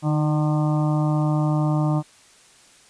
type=harmonic tone with a mistuned harmonic; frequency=151.2 Hz; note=D#3; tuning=49 cents flat; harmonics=1 / 2 / 4 / 5 / 6 / 7 / 8; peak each=-19 / -25 / -31 / -33 / -35 / -36 / -37 dBFS; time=0.02-2.03 s; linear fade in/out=50 ms; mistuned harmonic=2; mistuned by=+26 cents; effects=white hiss -52 dBFS RMS until 2.89 s + resampled to 22050 Hz